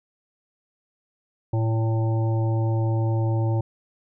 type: harmonic tone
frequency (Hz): 112.2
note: A2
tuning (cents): +34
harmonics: 1 / 3 / 5 / 7 / 8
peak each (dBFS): -20 / -30 / -34 / -37 / -38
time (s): 1.53-3.61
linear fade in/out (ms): 5
effects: none